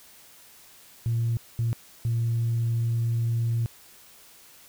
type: tone bursts at uneven times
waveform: sine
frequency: 116.1 Hz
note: A#2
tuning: 7 cents flat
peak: -21 dBFS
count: 3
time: 1.06-1.37 / 1.59-1.73 / 2.05-3.66 s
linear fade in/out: 0 ms
effects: tanh soft clip ceiling -19 dBFS + white hiss -52 dBFS RMS until 4.68 s